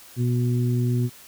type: harmonic tone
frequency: 122.3 Hz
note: B2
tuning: 16 cents flat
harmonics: 1 / 2 / 3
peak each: -20 / -27 / -32 dBFS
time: 0.16-1.1 s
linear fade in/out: 50 ms
effects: white hiss -47 dBFS RMS until 1.27 s